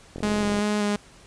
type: click train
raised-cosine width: 2 ms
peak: -20 dBFS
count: 20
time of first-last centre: 0.16-0.588 s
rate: 44.4 Hz
type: tone with vibrato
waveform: sawtooth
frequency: 207.7 Hz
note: G#3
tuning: in tune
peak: -18 dBFS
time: 0.23-0.96 s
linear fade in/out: 2 ms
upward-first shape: square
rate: 2.6 Hz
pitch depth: 13 cents each way
effects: pink hiss -51 dBFS RMS until 1.26 s + resampled to 22050 Hz